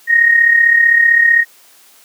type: tone with amplitude modulation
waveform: sine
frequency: 1864.7 Hz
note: A#6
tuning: in tune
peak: -4 dBFS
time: 0.07-1.45 s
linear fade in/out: 50 ms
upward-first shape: sine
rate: 35.6 Hz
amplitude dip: 60%
effects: white hiss -46 dBFS RMS until 2.04 s + high-pass 300 Hz 12 dB/octave